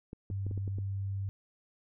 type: clicks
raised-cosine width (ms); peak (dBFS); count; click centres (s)
3; -29; 7; 0.131 / 0.302 / 0.466 / 0.512 / 0.577 / 0.678 / 0.785
type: tone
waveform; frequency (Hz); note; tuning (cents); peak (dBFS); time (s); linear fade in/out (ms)
sine; 98; G2; 0; -32; 0.31-1.29; 0
effects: none